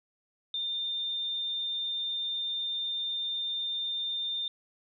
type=tone; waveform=sine; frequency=3608 Hz; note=A7; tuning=43 cents sharp; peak=-30 dBFS; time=0.54-4.48 s; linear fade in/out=2 ms; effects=none